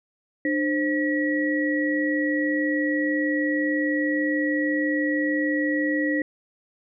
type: tone cluster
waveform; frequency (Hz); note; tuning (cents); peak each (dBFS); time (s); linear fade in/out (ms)
sine; 299.7 / 526 / 1923; D4 / C5 / B6; +35 / +9 / -47; -23 / -29 / -26; 0.45-6.22; 2
effects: none